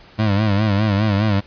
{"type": "tone with vibrato", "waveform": "25% pulse", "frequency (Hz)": 103.83, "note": "G#2", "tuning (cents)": 0, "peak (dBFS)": -11, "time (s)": [0.18, 1.41], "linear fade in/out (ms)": 20, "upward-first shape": "sine", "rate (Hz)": 4.9, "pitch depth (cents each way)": 100, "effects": ["pink hiss -46 dBFS RMS until 1.46 s", "resampled to 11025 Hz"]}